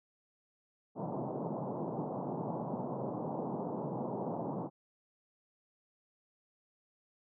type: band-pass noise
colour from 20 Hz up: pink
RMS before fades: -38 dBFS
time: 0.95-4.7 s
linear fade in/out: 50 ms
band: 130 to 970 Hz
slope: 48 dB/octave
effects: none